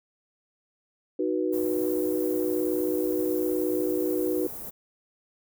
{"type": "chord", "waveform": "sine", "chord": "B major", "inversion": "first", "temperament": "equal with one note detuned", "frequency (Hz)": [311.1, 370, 488.8], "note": ["D#4", "F#4", "B4"], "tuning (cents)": [0, 0, -18], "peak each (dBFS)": [-28, -27, -30], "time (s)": [1.19, 4.47], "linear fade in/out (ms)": 5}
{"type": "band-stop noise", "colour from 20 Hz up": "white", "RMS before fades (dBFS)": -38, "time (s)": [1.52, 4.71], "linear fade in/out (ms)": 20, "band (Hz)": [650, 16000], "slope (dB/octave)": 12}
{"effects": []}